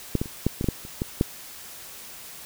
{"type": "clicks", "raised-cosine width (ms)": 3, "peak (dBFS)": [-8, -12, -25, -7, -14, -12, -8, -27, -12, -6], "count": 10, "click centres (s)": [0.153, 0.215, 0.258, 0.466, 0.611, 0.643, 0.687, 0.851, 1.019, 1.211], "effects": ["white hiss -42 dBFS RMS until 2.45 s"]}